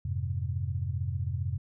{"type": "chord", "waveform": "sine", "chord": "F minor", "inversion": "none", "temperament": "equal with one note detuned", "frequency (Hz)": [88.42, 103.83, 130.81], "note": ["F2", "Ab2", "C3"], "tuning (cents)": [22, 0, 0], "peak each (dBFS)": [-32, -34, -34], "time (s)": [0.05, 1.58], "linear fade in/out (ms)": 5, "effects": []}